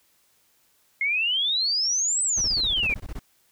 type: exponential two-way sweep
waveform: sine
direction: up then down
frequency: 2121 to 8180 to 2279 Hz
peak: -21 dBFS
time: 1.01-2.94 s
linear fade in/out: 2 ms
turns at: 2.23 s
type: noise bursts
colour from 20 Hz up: brown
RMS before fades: -33 dBFS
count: 13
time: 2.37-3.195 s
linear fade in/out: 5 ms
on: 45 ms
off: 20 ms
effects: white hiss -64 dBFS RMS until 3.51 s